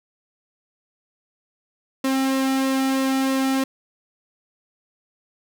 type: tone with flanger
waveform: sawtooth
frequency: 266.6 Hz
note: C4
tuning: 33 cents sharp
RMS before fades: -21 dBFS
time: 2.04-3.64 s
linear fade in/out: 5 ms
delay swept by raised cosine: 1.3 to 1.92 ms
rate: 3.1 Hz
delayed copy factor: -0.5
effects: none